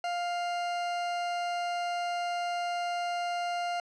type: tone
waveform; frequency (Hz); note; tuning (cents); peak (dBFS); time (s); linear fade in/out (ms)
40% pulse; 701; F5; +6; -29; 0.04-3.8; 2
effects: low-pass 5000 Hz 12 dB/octave